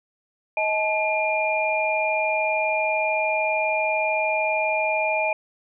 sine tone cluster, 631 / 864 / 2406 Hz, D#5 / A5 / D7, +24 / -32 / +41 cents, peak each -24 / -26 / -24 dBFS, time 0.57-5.33 s, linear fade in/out 2 ms, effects none

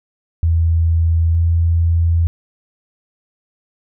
sine tone pair in turn, 82.6 / 83.8 Hz, E2 / E2, +4 / +29 cents, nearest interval unison, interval 25 cents, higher second, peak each -11 dBFS, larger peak neither, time 0.43-1.35 / 1.35-2.27 s, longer neither, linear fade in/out 0 ms, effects none

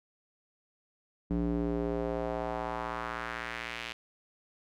square tone with band-pass filter sweep, 58 Hz, A#1, 8 cents flat, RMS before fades -34 dBFS, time 1.3-3.93 s, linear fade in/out 10 ms, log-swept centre 240 to 2800 Hz, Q 1.8, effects none

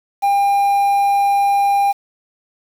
triangle tone with quantisation, 801 Hz, G5, 37 cents sharp, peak -10 dBFS, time 0.22-1.93 s, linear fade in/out 20 ms, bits 6, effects none

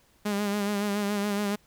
sawtooth tone with vibrato, 204.3 Hz, G#3, 28 cents flat, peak -22 dBFS, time 0.25-1.56 s, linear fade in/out 10 ms, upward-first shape sine, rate 7.1 Hz, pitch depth 41 cents each way, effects pink hiss -63 dBFS RMS until 1.66 s

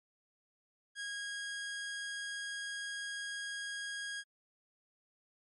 sawtooth tone, 1639 Hz, G#6, 23 cents flat, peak -35 dBFS, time 0.95-4.24 s, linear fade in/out 50 ms, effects MP3 48 kbps

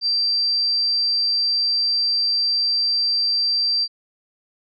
sine tone, 4699 Hz, D8, in tune, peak -17 dBFS, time 0.01-3.88 s, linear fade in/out 50 ms, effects none

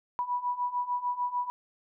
sine beating tone pair, 977 / 983.7 Hz, B5 / B5, -19 / -7 cents, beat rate 6.7 Hz, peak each -33 / -30 dBFS, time 0.19-1.5 s, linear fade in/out 0 ms, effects none

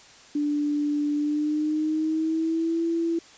sine tone with pitch glide, 293.7 to 333.5 Hz, D4 to E4, 0 to +20 cents, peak -22 dBFS, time 0.35-3.19 s, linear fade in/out 5 ms, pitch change +220 cents, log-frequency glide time 1.15-2.84 s, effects white hiss -50 dBFS RMS until 3.37 s + resampled to 16000 Hz

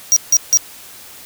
square tone bursts, 5740 Hz, F8, 47 cents sharp, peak -8 dBFS, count 3, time 0.12-0.572 s, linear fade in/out 0 ms, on 44 ms, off 160 ms, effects white hiss -38 dBFS RMS until 1.25 s

